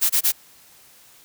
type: noise bursts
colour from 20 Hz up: blue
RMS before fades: -18 dBFS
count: 3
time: 0.01-0.322 s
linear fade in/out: 20 ms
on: 88 ms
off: 24 ms
effects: white hiss -51 dBFS RMS until 1.24 s

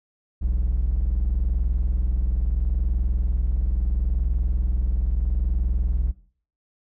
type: tone pair together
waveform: triangle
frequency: 42.06 / 62.8 Hz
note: E1 / B1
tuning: +36 / +30 cents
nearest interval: perfect fifth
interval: 694 cents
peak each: -20 / -19 dBFS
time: 0.41-6.12 s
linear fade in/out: 20 ms
effects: noise-tail reverb RT60 0.5 s tail -20 dB re dry + tanh soft clip ceiling -13 dBFS

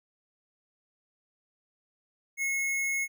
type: tone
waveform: square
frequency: 2176 Hz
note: C#7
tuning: 33 cents flat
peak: -28 dBFS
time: 2.37-3.08 s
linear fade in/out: 50 ms
effects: none

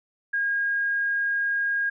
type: tone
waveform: sine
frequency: 1628 Hz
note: G#6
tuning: 35 cents flat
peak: -22 dBFS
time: 0.33-1.9 s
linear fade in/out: 10 ms
effects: none

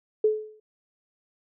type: tone with exponential decay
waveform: sine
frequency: 430 Hz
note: A4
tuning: 40 cents flat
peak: -15 dBFS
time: 0.24-0.6 s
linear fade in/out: 5 ms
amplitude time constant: 77 ms
effects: none

